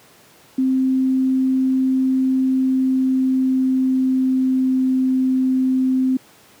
sine tone with pitch glide, 261.6 to 259.6 Hz, C4 to C4, 0 to -13 cents, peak -14 dBFS, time 0.58-6.17 s, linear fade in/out 5 ms, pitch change -13 cents, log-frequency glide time 2.44-4.94 s, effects pink hiss -49 dBFS RMS until 6.6 s + high-pass 150 Hz 12 dB/octave

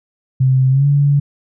sine tone with pitch glide, 130.9 to 142.75 Hz, C3 to D3, +1 to -49 cents, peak -9 dBFS, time 0.4-1.2 s, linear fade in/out 10 ms, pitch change +150 cents, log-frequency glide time 0.7-0.86 s, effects none

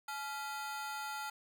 40% pulse ring-modulated tone, 1121 Hz, C#6, 19 cents sharp, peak -35 dBFS, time 0.08-1.3 s, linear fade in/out 5 ms, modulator 266 Hz, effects none

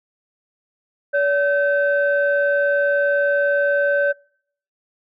sine tone pair together, 571.3 / 1541 Hz, D5 / G6, -48 / -30 cents, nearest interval octave + perfect fourth, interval 1718 cents, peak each -16 / -19 dBFS, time 1.13-4.13 s, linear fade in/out 20 ms, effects noise-tail reverb RT60 0.6 s tail -26 dB re dry + tanh soft clip ceiling -8 dBFS

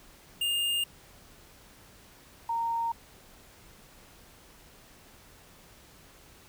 square / sine tone pair in turn, 2821 / 923.6 Hz, F7 / A#5, +17 / -16 cents, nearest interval octave + perfect fifth, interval 1933 cents, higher first, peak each -27 dBFS, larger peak neither, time 0.41-0.84 / 2.49-2.92 s, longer neither, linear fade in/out 5 ms, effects pink hiss -55 dBFS RMS until 6.48 s

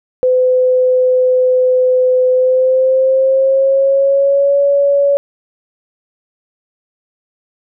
sine tone with pitch glide, 508 to 563.7 Hz, B4 to C#5, +49 to +29 cents, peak -8 dBFS, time 0.23-5.17 s, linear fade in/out 0 ms, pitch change +180 cents, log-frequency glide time 2.3-4.6 s, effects none

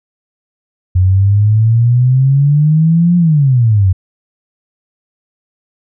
sine exponential two-way sweep, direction up then down, 90.2 to 177.3 to 90.2 Hz, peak -6 dBFS, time 0.95-3.93 s, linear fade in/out 10 ms, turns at 3.17 s, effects none

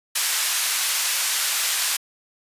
white band-pass noise, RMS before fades -23 dBFS, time 0.15-1.97 s, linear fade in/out 10 ms, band 1200 to 11000 Hz, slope 12 dB/octave, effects resampled to 32000 Hz

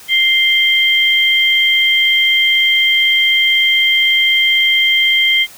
sine tone pair together, 2093 / 3169 Hz, C7 / G7, 0 / +18 cents, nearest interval perfect fifth, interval 718 cents, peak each -12 dBFS, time 0.08-5.47 s, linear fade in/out 50 ms, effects white hiss -38 dBFS RMS until 5.57 s

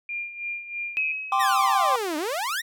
sine tone with tremolo, 2400 Hz, D7, 37 cents sharp, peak -27 dBFS, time 0.09-1.12 s, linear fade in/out 2 ms, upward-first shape sine, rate 3.1 Hz, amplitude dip 70%
sine tone with exponential decay, 2554 Hz, D#7, 45 cents sharp, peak -20 dBFS, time 0.97-1.94 s, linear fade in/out 0 ms, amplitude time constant 210 ms
triangle chord, G suspended fourth, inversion none, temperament equal, 784 / 1046.5 / 1174.7 Hz, G5 / C6 / D6, 0 / 0 / 0 cents, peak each -22 dBFS, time 1.32-1.96 s, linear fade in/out 2 ms
sawtooth exponential two-way sweep, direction down then up, 1974 to 290.8 to 1974 Hz, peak -22 dBFS, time 1.39-2.62 s, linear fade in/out 20 ms, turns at 2.17 s
effects none

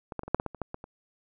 clicks, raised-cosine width 1 ms, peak -23 / -17 / -25 / -25 / -7 / -15 / -18 / -27 / -17 / -21 / -27 dBFS, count 11, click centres 0.122 / 0.193 / 0.234 / 0.28 / 0.346 / 0.399 / 0.463 / 0.547 / 0.617 / 0.744 / 0.841 s, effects none

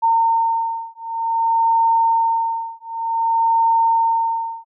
sine beating tone pair, 912 / 912.54 Hz, A#5 / A#5, -38 / -37 cents, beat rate 0.54 Hz, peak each -18 dBFS, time 0.02-4.65 s, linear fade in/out 20 ms, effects none

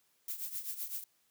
violet noise with tremolo, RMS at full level -37 dBFS, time 0.28-1.04 s, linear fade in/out 2 ms, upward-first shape triangle, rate 7.8 Hz, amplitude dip 80%, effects white hiss -73 dBFS RMS until 1.3 s + high-pass 80 Hz 12 dB/octave

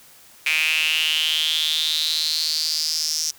sawtooth tone with high-pass filter sweep, 156.4 Hz, D#3, 9 cents sharp, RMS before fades -22 dBFS, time 0.46-3.31 s, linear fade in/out 5 ms, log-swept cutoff 2400 to 5700 Hz, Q 7.8, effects white hiss -49 dBFS RMS until 3.38 s

